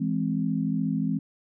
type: chord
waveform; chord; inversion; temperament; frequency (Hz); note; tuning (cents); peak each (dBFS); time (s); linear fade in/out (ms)
sine; E augmented; none; equal; 164.81 / 207.7 / 261.6; E3 / G#3 / B#3; 0 / 0 / 0; -28; 0-1.19; 10
effects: none